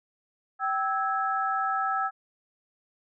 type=tone cluster; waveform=sine; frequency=774 / 1311 / 1656 Hz; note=G5 / E6 / G#6; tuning=-22 / -10 / -5 cents; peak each=-29 / -27 / -34 dBFS; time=0.59-2.11 s; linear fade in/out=50 ms; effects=none